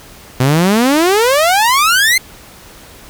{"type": "exponential sweep", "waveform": "sawtooth", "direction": "up", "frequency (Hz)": [123.47, 2132], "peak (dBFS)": -5, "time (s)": [0.4, 2.18], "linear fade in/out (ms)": 5, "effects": ["pink hiss -38 dBFS RMS until 3.09 s"]}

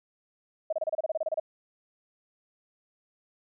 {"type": "tone bursts", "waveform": "sine", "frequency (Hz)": 633, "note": "D#5", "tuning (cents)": 30, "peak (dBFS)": -25, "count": 13, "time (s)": [0.7, 1.399], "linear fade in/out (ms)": 5, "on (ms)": 27, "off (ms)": 29, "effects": []}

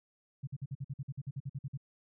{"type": "tone bursts", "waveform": "sine", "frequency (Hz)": 136.4, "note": "C#3", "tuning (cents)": -28, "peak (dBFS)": -35, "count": 15, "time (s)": [0.43, 1.775], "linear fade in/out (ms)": 10, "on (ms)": 43, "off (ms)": 50, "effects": []}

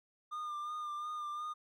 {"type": "tone with vibrato", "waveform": "triangle", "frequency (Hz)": 1206, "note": "D6", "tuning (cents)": 46, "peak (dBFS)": -36, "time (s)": [0.31, 1.54], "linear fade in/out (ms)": 20, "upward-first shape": "sine", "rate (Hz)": 2.8, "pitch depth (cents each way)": 30, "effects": []}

